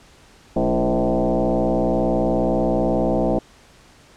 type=tone with frequency modulation; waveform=sine; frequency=153.8 Hz; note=D#3; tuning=20 cents flat; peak=-16 dBFS; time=0.56-3.39 s; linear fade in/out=5 ms; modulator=122 Hz; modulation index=4.8; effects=pink hiss -50 dBFS RMS until 4.16 s + low-pass 8000 Hz 12 dB/octave